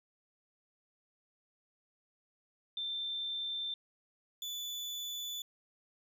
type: tone pair in turn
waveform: sine / 35% pulse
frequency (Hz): 3565 / 3478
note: A7 / A7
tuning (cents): +22 / -21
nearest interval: unison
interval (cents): 43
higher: first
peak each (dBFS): -35 / -36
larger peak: first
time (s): 2.77-3.74 / 4.42-5.42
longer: second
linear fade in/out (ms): 2
effects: none